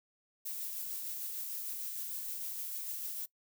violet noise with tremolo, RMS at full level -39 dBFS, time 0.45-3.26 s, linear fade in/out 10 ms, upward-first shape sine, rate 6.6 Hz, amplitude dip 25%, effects noise-tail reverb RT60 0.1 s tail -21 dB re dry

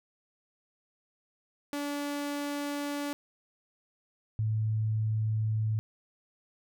sawtooth / sine tone pair in turn, 288.1 / 109.17 Hz, D4 / A2, -33 / -13 cents, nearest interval octave + perfect fourth, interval 1680 cents, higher first, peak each -28 / -26 dBFS, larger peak second, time 1.73-3.13 / 4.39-5.79 s, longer neither, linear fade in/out 0 ms, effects none

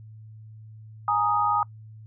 sine chord, Ab suspended second, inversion none, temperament equal, 830.6 / 932.3 / 1244.5 Hz, Ab5 / Bb5 / Eb6, 0 / 0 / 0 cents, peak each -25 / -27 / -23 dBFS, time 1.08-1.63 s, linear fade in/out 2 ms, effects noise-tail reverb RT60 0.1 s tail -25 dB re dry + added 109 Hz sine -42 dBFS peak until 2.06 s

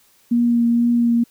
sine tone with vibrato, 236.4 Hz, A#3, 24 cents sharp, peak -13 dBFS, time 0.31-1.24 s, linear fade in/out 10 ms, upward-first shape triangle, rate 2.1 Hz, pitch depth 17 cents each way, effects white hiss -56 dBFS RMS until 1.3 s

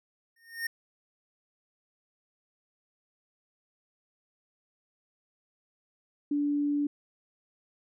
square tone with exponential growth, 1838 Hz, A#6, 25 cents flat, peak -28 dBFS, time 0.36-0.67 s, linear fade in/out 5 ms, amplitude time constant 66 ms
sine tone, 290 Hz, D4, 22 cents flat, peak -25 dBFS, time 6.31-6.87 s, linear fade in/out 5 ms
effects none

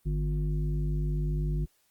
harmonic tone with a mistuned harmonic, 50.4 Hz, G1, 49 cents sharp, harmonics 1 / 3 / 5 / 7, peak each -28 / -30 / -45 / -43 dBFS, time 0.05-1.66 s, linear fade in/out 20 ms, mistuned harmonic 5, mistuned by +15 cents, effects white hiss -69 dBFS RMS until 1.9 s + Opus 32 kbps

